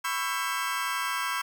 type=chord; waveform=30% pulse; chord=C# half-diminished seventh; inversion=third; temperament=just; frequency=997.9 / 1108.7 / 1330.5 / 1596.6 Hz; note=B5 / C#6 / E6 / G6; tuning=+18 / 0 / +16 / +31 cents; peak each=-31 dBFS; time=0.04-1.42 s; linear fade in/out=10 ms; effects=none